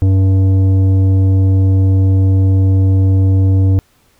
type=tone with tanh clipping; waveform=triangle; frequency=95.5 Hz; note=G2; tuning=45 cents flat; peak=-9 dBFS; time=0.02-3.79 s; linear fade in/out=0 ms; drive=14 dB; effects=pink hiss -54 dBFS RMS until 4.19 s